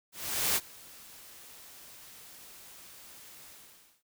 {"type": "noise with ADSR envelope", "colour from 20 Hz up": "white", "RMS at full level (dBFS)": -27, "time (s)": [0.12, 4.03], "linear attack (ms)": 440, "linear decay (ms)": 42, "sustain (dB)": -24, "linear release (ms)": 560, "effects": []}